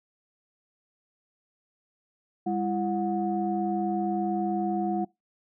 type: tone cluster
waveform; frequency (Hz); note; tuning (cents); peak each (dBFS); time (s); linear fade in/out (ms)
sine; 200.7 / 336.2 / 729; G3 / E4 / F#5; +41 / +34 / -26; -29; 2.46-5.05; 10
effects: noise-tail reverb RT60 0.2 s tail -24 dB re dry + tanh soft clip ceiling -15 dBFS